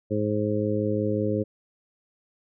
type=harmonic tone; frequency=105.5 Hz; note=G#2; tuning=28 cents sharp; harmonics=1 / 2 / 3 / 4 / 5; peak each=-29 / -29 / -29 / -29 / -29 dBFS; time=0.1-1.44 s; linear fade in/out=20 ms; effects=none